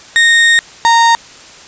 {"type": "tone pair in turn", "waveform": "35% pulse", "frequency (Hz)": [1852, 926], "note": ["A#6", "A#5"], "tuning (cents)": [-12, -12], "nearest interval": "octave", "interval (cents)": 1200, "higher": "first", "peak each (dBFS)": -4, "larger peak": "neither", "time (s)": [[0.16, 0.59], [0.85, 1.15]], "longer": "first", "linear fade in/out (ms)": 0, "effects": ["white hiss -36 dBFS RMS until 1.67 s", "resampled to 16000 Hz"]}